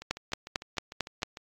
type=two click trains; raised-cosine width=0.2 ms; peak=-11 / -24 dBFS; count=6 / 10; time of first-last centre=0.11-1.231 / 0.02-1.371 s; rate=4.46 / 6.66 Hz; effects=AAC 64 kbps